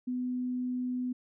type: tone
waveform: sine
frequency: 250.3 Hz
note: B3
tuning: 23 cents sharp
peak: -30 dBFS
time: 0.07-1.13 s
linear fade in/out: 10 ms
effects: none